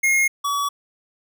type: tone pair in turn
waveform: square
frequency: 2147 / 1137.3 Hz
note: C7 / C#6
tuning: +44 / +44 cents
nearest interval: major seventh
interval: 1100 cents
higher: first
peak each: -16 / -21 dBFS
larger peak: first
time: 0.03-0.28 / 0.44-0.69 s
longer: neither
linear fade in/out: 10 ms
effects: none